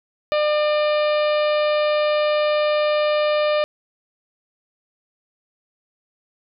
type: harmonic tone with a mistuned harmonic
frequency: 600 Hz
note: D5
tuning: 37 cents sharp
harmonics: 1 / 2 / 3 / 4 / 5 / 6 / 7 / 8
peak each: -17 / -26 / -32 / -30 / -33 / -35 / -37 / -41 dBFS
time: 0.32-3.64 s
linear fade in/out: 0 ms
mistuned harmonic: 5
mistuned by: -44 cents
effects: none